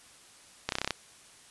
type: clicks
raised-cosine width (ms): 0.2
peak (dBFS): -11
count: 8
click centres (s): 0.69 / 0.722 / 0.754 / 0.785 / 0.816 / 0.846 / 0.876 / 0.907
effects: white hiss -55 dBFS RMS until 1.5 s + resampled to 24000 Hz